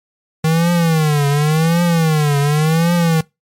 square tone with vibrato, 157 Hz, D#3, 16 cents sharp, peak -12 dBFS, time 0.44-3.21 s, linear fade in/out 5 ms, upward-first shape triangle, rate 0.9 Hz, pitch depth 190 cents each way, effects noise-tail reverb RT60 0.2 s tail -22 dB re dry + MP3 64 kbps

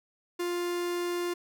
45% pulse tone, 350.7 Hz, F4, 7 cents sharp, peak -29 dBFS, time 0.39-1.34 s, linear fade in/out 10 ms, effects none

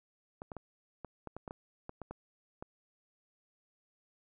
clicks, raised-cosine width 1 ms, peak -28 dBFS, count 12, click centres 0.419 / 0.518 / 0.567 / 1.047 / 1.273 / 1.366 / 1.478 / 1.509 / 1.894 / 2.017 / 2.11 / 2.625 s, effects none

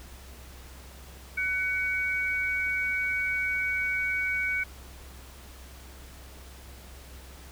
sine tone pair together, 1500 / 2247 Hz, F#6 / C#7, +23 / +23 cents, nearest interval perfect fifth, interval 700 cents, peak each -31 / -27 dBFS, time 1.37-4.64 s, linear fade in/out 10 ms, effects added 65 Hz sine -46 dBFS peak until 7.51 s + pink hiss -50 dBFS RMS until 7.51 s

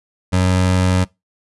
25% pulse tone, 92.1 Hz, F#2, 7 cents flat, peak -9 dBFS, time 0.32-1.05 s, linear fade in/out 20 ms, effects noise-tail reverb RT60 0.2 s tail -22 dB re dry + resampled to 24000 Hz

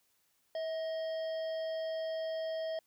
harmonic tone with a mistuned harmonic, 644 Hz, E5, 41 cents flat, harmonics 1 / 3 / 5 / 7 / 8, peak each -34 / -51 / -51 / -59 / -55 dBFS, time 0.55-2.79 s, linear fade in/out 2 ms, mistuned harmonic 3, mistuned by -50 cents, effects white hiss -74 dBFS RMS until 2.86 s

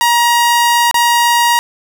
sawtooth tone with dropouts, 948 Hz, A#5, 29 cents sharp, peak -5 dBFS, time 0.01-1.59 s, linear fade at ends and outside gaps 0 ms, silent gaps 0.912-0.943 s, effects none

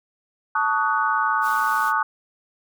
sine chord, D# half-diminished seventh, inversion second, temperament equal with one note detuned, 880 / 1124.9 / 1244.5 / 1480 Hz, A5 / C#6 / D#6 / F#6, 0 / +25 / 0 / 0 cents, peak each -24 dBFS, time 0.55-2.03 s, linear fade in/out 5 ms
white noise, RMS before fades -39 dBFS, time 1.41-1.93 s, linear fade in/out 50 ms
effects none

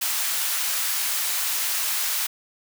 white high-pass noise, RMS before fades -25 dBFS, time 0.01-2.27 s, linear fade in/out 10 ms, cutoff 1000 Hz, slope 12 dB/octave, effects none

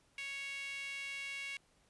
sawtooth tone with high-pass filter, 554.4 Hz, C#5, in tune, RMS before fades -43 dBFS, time 0.18-1.57 s, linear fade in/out 2 ms, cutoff 2400 Hz, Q 9.2, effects pink hiss -71 dBFS RMS until 1.89 s + resampled to 24000 Hz

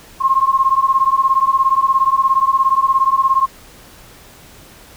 sine beating tone pair, 1062 / 1079 Hz, C6 / C#6, +25 / -47 cents, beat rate 17 Hz, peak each -14 dBFS, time 0.2-3.47 s, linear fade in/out 20 ms, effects pink hiss -42 dBFS RMS until 4.96 s

